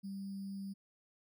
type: tone with sample-and-hold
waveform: sine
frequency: 196 Hz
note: G3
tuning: in tune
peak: -40 dBFS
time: 0.03-0.74 s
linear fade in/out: 20 ms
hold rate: 4900 Hz
effects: none